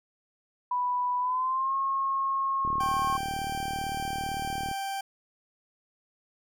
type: tone with pitch glide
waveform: sine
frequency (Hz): 987.8 to 1083.4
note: B5 to C#6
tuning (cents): 0 to -40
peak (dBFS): -25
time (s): 0.71-3.17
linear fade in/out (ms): 5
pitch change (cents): +160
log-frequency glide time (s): 1.19-1.75
type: click train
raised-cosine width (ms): 3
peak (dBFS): -26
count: 79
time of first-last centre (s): 2.65-4.713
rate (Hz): 37.8
type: tone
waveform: 40% pulse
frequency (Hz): 784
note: G5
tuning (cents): 0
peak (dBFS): -30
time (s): 2.8-5.01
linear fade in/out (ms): 5
effects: none